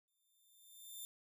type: tone with exponential growth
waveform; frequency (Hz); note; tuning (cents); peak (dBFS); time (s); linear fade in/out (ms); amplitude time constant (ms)
5% pulse; 3578; A7; +28; -37; 0.08-1.05; 0; 210
effects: none